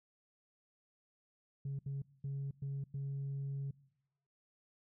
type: tone bursts at uneven times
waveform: sine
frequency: 138.3 Hz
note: C#3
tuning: 4 cents flat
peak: -35 dBFS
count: 5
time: 1.65-1.79 / 1.86-2.02 / 2.24-2.51 / 2.62-2.84 / 2.94-3.71 s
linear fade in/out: 5 ms
effects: noise-tail reverb RT60 0.9 s tail -23 dB re dry + tanh soft clip ceiling -35 dBFS